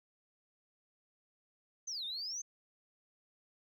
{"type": "exponential two-way sweep", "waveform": "sine", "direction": "down then up", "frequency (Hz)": [6400, 3559, 6400], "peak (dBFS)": -37, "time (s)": [1.87, 2.42], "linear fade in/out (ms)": 10, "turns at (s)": 2.05, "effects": ["tanh soft clip ceiling -33 dBFS"]}